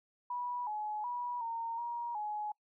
sine tone with pitch steps, 977 / 847 / 972 / 919 / 948 / 842 Hz, B5 / G#5 / B5 / A#5 / A#5 / G#5, -19 / +34 / -28 / -25 / +29 / +24 cents, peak -35 dBFS, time 0.3-2.52 s, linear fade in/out 5 ms, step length 370 ms, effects noise-tail reverb RT60 0.1 s tail -25 dB re dry

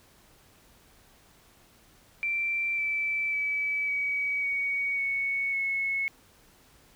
sine tone with pitch steps, 2349 / 2322 / 2295 / 2269 / 2243 / 2217 / 2192 Hz, D7 / D7 / D7 / C#7 / C#7 / C#7 / C#7, 0 / -20 / -40 / +40 / +20 / 0 / -20 cents, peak -26 dBFS, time 2.23-6.08 s, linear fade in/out 0 ms, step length 550 ms, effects pink hiss -59 dBFS RMS until 6.95 s

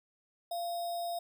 sine tone with sample-and-hold, 690 Hz, F5, 21 cents flat, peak -33 dBFS, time 0.51-1.19 s, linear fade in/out 5 ms, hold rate 4410 Hz, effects none

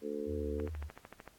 harmonic tone, 73.42 Hz, D2, in tune, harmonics 3 / 4 / 5 / 6 / 7, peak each -44 / -42 / -45 / -38 / -46 dBFS, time 0.01-0.7 s, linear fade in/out 50 ms
sine tone with vibrato, 77.78 Hz, D#2, in tune, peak -38 dBFS, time 0.26-0.9 s, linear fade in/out 50 ms, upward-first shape sine, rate 3.1 Hz, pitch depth 110 cents each way
click train, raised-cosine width 0.5 ms, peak -32 dBFS, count 10, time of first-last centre 0.6-1.277 s, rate 13.3 Hz
effects pink hiss -64 dBFS RMS until 1.38 s + AAC 64 kbps

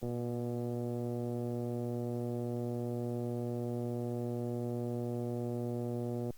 click train, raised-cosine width 2 ms, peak -25 dBFS, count 754, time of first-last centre 0.03-6.305 s, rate 120 Hz, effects white hiss -64 dBFS RMS until 6.37 s + Opus 48 kbps

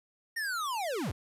square linear sweep, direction down, 1864.7 to 56.3 Hz, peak -32 dBFS, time 0.36-1.12 s, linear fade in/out 10 ms, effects resampled to 32000 Hz + 10-bit

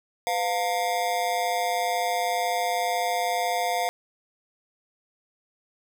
square tone with amplitude modulation, 706 Hz, F5, 19 cents sharp, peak -20 dBFS, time 0.27-3.89 s, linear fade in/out 0 ms, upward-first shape sine, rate 202 Hz, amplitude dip 95%, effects none

